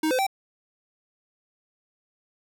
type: tone with pitch steps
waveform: square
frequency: 313.4 / 512 / 777 Hz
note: D#4 / C5 / G5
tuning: +13 / -38 / -16 cents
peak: -22 dBFS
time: 0.03-0.267 s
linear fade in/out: 5 ms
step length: 79 ms
effects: none